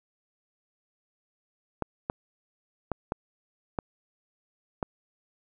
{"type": "clicks", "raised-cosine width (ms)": 1, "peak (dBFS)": -14, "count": 6, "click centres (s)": [1.823, 2.099, 2.917, 3.121, 3.788, 4.828], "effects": []}